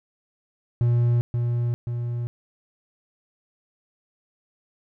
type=tone with echo; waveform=triangle; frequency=119.6 Hz; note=A#2; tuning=45 cents sharp; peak=-15 dBFS; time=0.81-1.21 s; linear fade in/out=0 ms; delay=530 ms; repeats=2; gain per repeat=-4 dB; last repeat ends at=2.27 s; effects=none